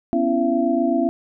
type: tone cluster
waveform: sine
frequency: 249.1 / 276.9 / 333.3 / 675 Hz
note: B3 / C#4 / E4 / E5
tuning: +15 / -2 / +19 / +41 cents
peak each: -22 dBFS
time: 0.13-1.09 s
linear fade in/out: 0 ms
effects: none